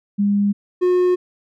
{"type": "tone pair in turn", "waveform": ["sine", "triangle"], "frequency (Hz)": [202.8, 361.3], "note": ["G#3", "F#4"], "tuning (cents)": [-41, -41], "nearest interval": "minor seventh", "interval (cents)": 1000, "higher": "second", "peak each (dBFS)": [-14, -11], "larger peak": "second", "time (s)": [[0.18, 0.53], [0.81, 1.16]], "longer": "neither", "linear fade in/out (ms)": 20, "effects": []}